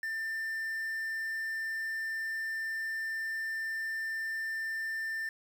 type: tone with quantisation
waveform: triangle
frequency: 1789 Hz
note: A6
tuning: 28 cents sharp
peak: -31 dBFS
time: 0.03-5.29 s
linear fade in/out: 2 ms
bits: 9
effects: none